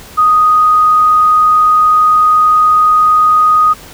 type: tone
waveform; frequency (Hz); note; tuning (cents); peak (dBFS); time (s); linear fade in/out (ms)
sine; 1244.5; D#6; 0; -5; 0.17-3.74; 20
effects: pink hiss -34 dBFS RMS until 3.93 s